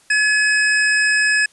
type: tone pair together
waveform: square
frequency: 1702.5 / 2546 Hz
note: G#6 / D#7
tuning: +42 / +39 cents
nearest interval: perfect fifth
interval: 697 cents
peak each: -15 / -22 dBFS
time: 0.1-1.46 s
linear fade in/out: 5 ms
effects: white hiss -53 dBFS RMS until 1.52 s + resampled to 24000 Hz